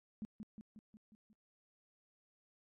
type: tone with echo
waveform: sine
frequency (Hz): 214.4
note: A3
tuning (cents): -45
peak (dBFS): -40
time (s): 0.22-0.25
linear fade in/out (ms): 0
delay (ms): 180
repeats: 6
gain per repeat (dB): -4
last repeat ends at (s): 1.33
effects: AAC 32 kbps